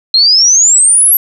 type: exponential sweep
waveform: sine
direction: up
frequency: 4122 to 11840 Hz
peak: -4 dBFS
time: 0.14-1.17 s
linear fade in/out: 2 ms
effects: none